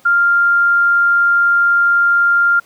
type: tone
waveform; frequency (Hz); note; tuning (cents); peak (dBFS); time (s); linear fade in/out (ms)
sine; 1396; F6; -1; -9; 0.05-2.6; 10
effects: pink hiss -49 dBFS RMS until 2.65 s + high-pass 150 Hz 12 dB/octave